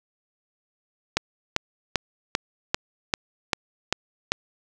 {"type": "click train", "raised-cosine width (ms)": 0.2, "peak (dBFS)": -3, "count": 9, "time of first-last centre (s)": [1.17, 4.32], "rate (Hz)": 2.54, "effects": []}